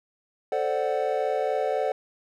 triangle chord, D dominant seventh, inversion second, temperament equal with one note detuned, 440 / 523.3 / 587.3 / 744.7 Hz, A4 / C5 / D5 / F#5, 0 / 0 / 0 / +11 cents, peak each -27 dBFS, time 0.52-1.92 s, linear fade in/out 2 ms, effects none

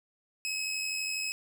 20% pulse tone with amplitude modulation, 2562 Hz, E7, 50 cents flat, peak -25 dBFS, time 0.45-1.32 s, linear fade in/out 0 ms, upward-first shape sine, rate 92.2 Hz, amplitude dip 40%, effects none

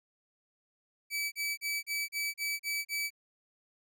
sawtooth tone bursts, 2298 Hz, D7, 38 cents flat, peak -28 dBFS, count 8, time 1.1-3.105 s, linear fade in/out 50 ms, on 220 ms, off 35 ms, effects none

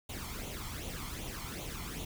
pink noise with flanger, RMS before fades -41 dBFS, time 0.09-2.05 s, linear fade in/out 5 ms, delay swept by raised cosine 0.29 to 0.95 ms, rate 2.6 Hz, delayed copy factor +0.65, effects none

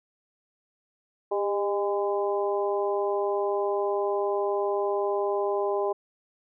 harmonic tone with a mistuned harmonic, 204 Hz, G#3, 31 cents flat, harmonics 2 / 3 / 4 / 5, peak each -26 / -30 / -32 / -34 dBFS, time 1.31-5.93 s, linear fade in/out 10 ms, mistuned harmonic 2, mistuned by -31 cents, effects none

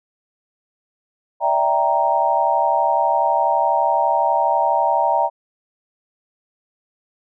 sine chord, E half-diminished seventh, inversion third, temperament equal, 587.3 / 659.3 / 784 / 932.3 Hz, D5 / E5 / G5 / Bb5, 0 / 0 / 0 / 0 cents, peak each -23 / -21 / -20 / -18 dBFS, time 1.4-5.3 s, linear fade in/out 50 ms, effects none

